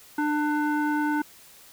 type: tone with low-pass filter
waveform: square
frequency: 298.4 Hz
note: D4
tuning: 28 cents sharp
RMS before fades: -25 dBFS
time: 0.18-1.22 s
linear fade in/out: 5 ms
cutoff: 1300 Hz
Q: 4.5
effects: white hiss -51 dBFS RMS until 1.72 s